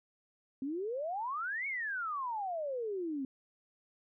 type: exponential two-way sweep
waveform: sine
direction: up then down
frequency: 258.1 to 2255 to 258.1 Hz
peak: -34 dBFS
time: 0.62-3.25 s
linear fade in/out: 2 ms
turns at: 1.67 s
effects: none